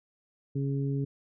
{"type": "harmonic tone", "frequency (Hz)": 138.59, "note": "C#3", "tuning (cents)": 0, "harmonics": [1, 2, 3], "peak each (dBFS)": [-28, -34, -38], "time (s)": [0.55, 1.05], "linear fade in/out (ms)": 10, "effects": []}